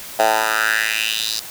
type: tone with high-pass filter sweep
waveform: 10% pulse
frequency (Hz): 110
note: A2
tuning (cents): 0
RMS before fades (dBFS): -19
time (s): 0.19-1.4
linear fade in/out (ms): 5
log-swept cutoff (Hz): 690 to 4800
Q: 3.5
effects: white hiss -34 dBFS RMS until 1.5 s